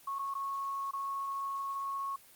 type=tone with dropouts; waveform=sine; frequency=1100 Hz; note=C#6; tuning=14 cents flat; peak=-33 dBFS; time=0.07-2.16 s; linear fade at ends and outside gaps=5 ms; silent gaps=0.187-0.191 / 0.34-0.35 / 0.91-0.933 s; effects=white hiss -58 dBFS RMS until 2.35 s + Opus 24 kbps